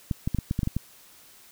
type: clicks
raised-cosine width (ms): 5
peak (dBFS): -13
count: 9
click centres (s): 0.112 / 0.275 / 0.347 / 0.387 / 0.511 / 0.591 / 0.632 / 0.674 / 0.766
effects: white hiss -53 dBFS RMS until 1.51 s